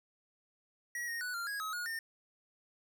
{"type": "tone with pitch steps", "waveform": "square", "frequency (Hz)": [1913, 1859, 1480, 1389, 1652, 1277, 1442, 1817], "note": ["A#6", "A#6", "F#6", "F6", "G#6", "D#6", "F#6", "A#6"], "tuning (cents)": [44, -5, 0, -10, -10, 45, -45, -45], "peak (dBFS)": -37, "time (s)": [0.95, 1.99], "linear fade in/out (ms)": 2, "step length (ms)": 130, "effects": ["12-bit"]}